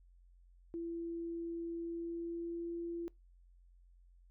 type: tone with pitch glide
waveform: sine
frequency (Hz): 336.3 to 339.8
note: E4 to F4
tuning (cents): +35 to -47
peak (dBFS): -38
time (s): 0.74-3.08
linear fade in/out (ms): 0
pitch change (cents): +18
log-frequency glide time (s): 1.79-2.75
effects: noise-tail reverb RT60 0.2 s tail -24 dB re dry + added 44 Hz sine -60 dBFS peak until 4.3 s